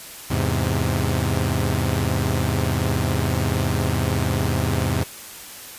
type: chord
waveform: sawtooth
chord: E augmented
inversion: none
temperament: equal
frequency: 82.41 / 103.83 / 130.81 Hz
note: E2 / G#2 / B#2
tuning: 0 / 0 / 0 cents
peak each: -20 dBFS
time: 0.3-5.04 s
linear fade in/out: 10 ms
effects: white hiss -38 dBFS RMS until 5.78 s + resampled to 32000 Hz